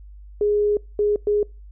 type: tone bursts at uneven times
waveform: sine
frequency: 415.3 Hz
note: G#4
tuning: in tune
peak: -16 dBFS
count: 3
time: 0.41-0.77 / 0.99-1.16 / 1.27-1.43 s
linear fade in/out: 2 ms
effects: noise-tail reverb RT60 0.3 s tail -26 dB re dry + added 50 Hz sine -39 dBFS peak until 1.71 s